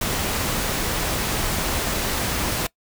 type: noise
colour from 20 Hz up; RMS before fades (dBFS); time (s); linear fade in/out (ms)
pink; -24; 0.01-2.67; 5
effects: noise-tail reverb RT60 0.1 s tail -22 dB re dry